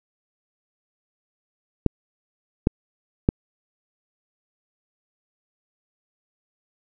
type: clicks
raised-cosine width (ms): 3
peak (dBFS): -3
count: 3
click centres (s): 1.863 / 2.671 / 3.289
effects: none

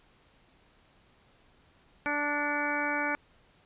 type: harmonic tone with a mistuned harmonic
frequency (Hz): 292.8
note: D4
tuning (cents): -5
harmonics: 1 / 2 / 3 / 4 / 5 / 6 / 7 / 8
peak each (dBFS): -36 / -37 / -35 / -39 / -33 / -37 / -41 / -35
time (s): 2.06-3.15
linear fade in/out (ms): 0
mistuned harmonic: 8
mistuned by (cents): -47
effects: pink hiss -63 dBFS RMS until 3.65 s + resampled to 8000 Hz

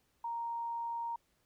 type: tone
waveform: sine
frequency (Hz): 932.3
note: A#5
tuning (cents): 0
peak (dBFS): -35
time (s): 0.24-1.16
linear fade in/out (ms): 5
effects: pink hiss -75 dBFS RMS until 1.45 s

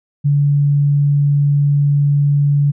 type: tone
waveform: sine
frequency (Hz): 143.6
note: D3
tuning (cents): -39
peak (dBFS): -10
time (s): 0.24-2.72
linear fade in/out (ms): 20
effects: none

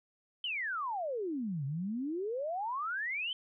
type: exponential two-way sweep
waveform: sine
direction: down then up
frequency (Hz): 3136 to 132 to 3136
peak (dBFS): -33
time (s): 0.44-3.33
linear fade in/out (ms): 2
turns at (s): 1.65
effects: none

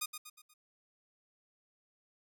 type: tone with echo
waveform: 5% pulse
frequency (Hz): 1230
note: D#6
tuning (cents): -20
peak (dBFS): -22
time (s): 0.01-0.06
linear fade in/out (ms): 10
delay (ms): 120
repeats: 4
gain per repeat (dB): -7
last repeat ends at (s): 0.54
effects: none

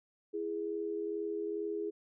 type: tone pair together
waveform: sine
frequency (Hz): 332.6 / 414.9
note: E4 / G#4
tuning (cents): +16 / -2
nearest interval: major third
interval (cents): 382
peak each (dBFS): -39 / -35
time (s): 0.33-1.91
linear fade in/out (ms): 20
effects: none

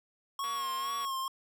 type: tone with vibrato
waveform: square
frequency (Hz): 1090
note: C#6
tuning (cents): -29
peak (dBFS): -33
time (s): 0.39-1.28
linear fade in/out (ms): 2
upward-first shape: sine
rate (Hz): 2.2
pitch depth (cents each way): 55
type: click train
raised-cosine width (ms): 0.3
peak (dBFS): -31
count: 146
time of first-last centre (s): 0.44-1.049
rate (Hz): 238
effects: high-pass 400 Hz 12 dB/octave

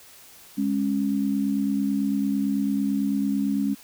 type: tone pair together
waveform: sine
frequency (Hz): 206.2 / 275.2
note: G#3 / C#4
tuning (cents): -12 / -12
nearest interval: perfect fourth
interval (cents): 500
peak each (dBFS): -24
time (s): 0.57-3.75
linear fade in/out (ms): 20
effects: white hiss -49 dBFS RMS until 3.83 s

